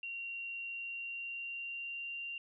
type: tone with pitch glide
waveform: sine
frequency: 2755 to 2773 Hz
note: F7 to F7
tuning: -24 to -13 cents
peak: -39 dBFS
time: 0.03-2.38 s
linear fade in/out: 2 ms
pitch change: +11 cents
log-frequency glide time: 0.6-2.22 s
effects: none